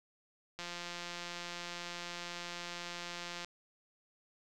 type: click train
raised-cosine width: 0.2 ms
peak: -25 dBFS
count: 498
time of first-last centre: 0.59-3.446 s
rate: 174 Hz
effects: none